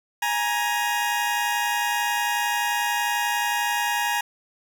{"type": "tone pair together", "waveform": "20% pulse", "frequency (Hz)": [830.6, 941.8], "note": ["G#5", "A#5"], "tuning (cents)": [0, 18], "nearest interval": "major second", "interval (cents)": 218, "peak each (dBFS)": -20, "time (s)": [0.22, 4.21], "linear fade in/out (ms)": 5, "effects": []}